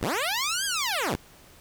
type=linear two-way sweep; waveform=10% pulse; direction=up then down; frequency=33.59 to 1661.2 to 33.59 Hz; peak=-17 dBFS; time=0.01-1.16 s; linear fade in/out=10 ms; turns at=0.65 s; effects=pink hiss -53 dBFS RMS until 1.6 s